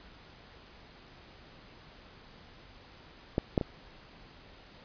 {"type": "clicks", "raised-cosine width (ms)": 2, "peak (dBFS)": [-13, -11, -18], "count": 3, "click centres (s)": [3.381, 3.578, 3.612], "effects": ["pink hiss -54 dBFS RMS until 4.84 s", "resampled to 11025 Hz"]}